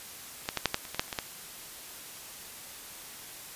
clicks, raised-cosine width 0.2 ms, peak -30 / -12 / -11 / -6 / -9 / -25 / -19 / -8 / -30 / -16 / -12 dBFS, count 11, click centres 0.457 / 0.489 / 0.573 / 0.657 / 0.744 / 0.852 / 0.946 / 0.995 / 1.08 / 1.128 / 1.188 s, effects white hiss -45 dBFS RMS until 3.55 s + resampled to 32000 Hz

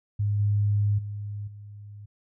sine tone with level steps, 103 Hz, G#2, 14 cents flat, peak -22 / -20 / -31 / -40 dBFS, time 0.19-2.06 s, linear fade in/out 10 ms, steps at 0.39 / 0.98 / 1.47 s, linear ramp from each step 10 ms, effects none

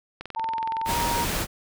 click train, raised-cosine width 0.3 ms, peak -19 dBFS, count 19, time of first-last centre 0.21-1.047 s, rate 21.5 Hz
sine tone with pitch glide, 899 to 939.9 Hz, A5 to A#5, +37 to +14 cents, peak -25 dBFS, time 0.36-1.25 s, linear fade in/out 10 ms, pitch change +77 cents, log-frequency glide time 0.86-0.93 s
pink noise, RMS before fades -27 dBFS, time 0.85-1.47 s, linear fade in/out 50 ms
effects none

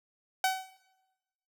sawtooth tone with exponential decay, 757 Hz, F#5, 39 cents sharp, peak -19 dBFS, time 0.44-0.77 s, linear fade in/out 2 ms, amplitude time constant 70 ms, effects noise-tail reverb RT60 1.0 s tail -17 dB re dry

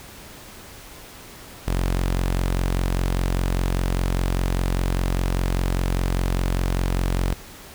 sawtooth tone, 45 Hz, F#1, 47 cents flat, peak -16 dBFS, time 1.67-7.34 s, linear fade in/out 10 ms, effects pink hiss -42 dBFS RMS until 7.74 s

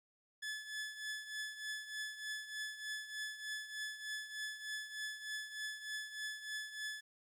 sawtooth tone with tremolo, 1723 Hz, A6, 37 cents flat, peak -35 dBFS, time 0.42-7.01 s, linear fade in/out 10 ms, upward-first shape triangle, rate 3.3 Hz, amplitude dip 75%, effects low-pass 10000 Hz 12 dB/octave + 12-bit

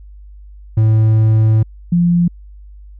triangle / sine tone pair in turn, 109.8 / 173.44 Hz, A2 / F3, -3 / -12 cents, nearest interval minor sixth, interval 791 cents, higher second, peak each -6 / -9 dBFS, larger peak first, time 0.77-1.63 / 1.92-2.28 s, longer first, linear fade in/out 5 ms, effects added 50 Hz sine -34 dBFS peak until 2.99 s

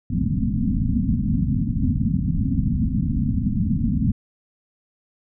white low-pass noise, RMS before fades -21 dBFS, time 0.1-4.12 s, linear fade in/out 5 ms, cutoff 260 Hz, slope 96 dB/octave, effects none

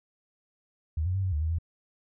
sine tone with pitch steps, 78.4 / 91.2 / 96.5 / 93.6 / 74.9 / 79.6 / 83.2 Hz, D#2 / F#2 / G2 / F#2 / D2 / D#2 / E2, +14 / -24 / -27 / +20 / +35 / +40 / +17 cents, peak -25 dBFS, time 0.97-1.586 s, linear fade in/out 5 ms, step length 88 ms, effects none

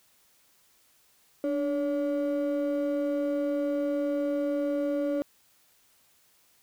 triangle ring-modulated tone, 430 Hz, A4, 40 cents flat, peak -20 dBFS, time 1.44-5.22 s, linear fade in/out 0 ms, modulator 137 Hz, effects tanh soft clip ceiling -17 dBFS + white hiss -64 dBFS RMS until 6.62 s

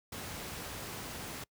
pink noise, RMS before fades -42 dBFS, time 0.12-1.44 s, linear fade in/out 5 ms, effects noise-tail reverb RT60 0.1 s tail -25 dB re dry + high-pass 60 Hz 12 dB/octave

